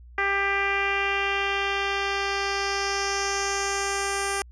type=tone with low-pass filter sweep; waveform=10% pulse; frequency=396.2 Hz; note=G4; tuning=18 cents sharp; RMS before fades=-26 dBFS; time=0.18-4.42 s; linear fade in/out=2 ms; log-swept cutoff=2000 to 9100 Hz; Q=2.7; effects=added 60 Hz sine -44 dBFS peak until 4.51 s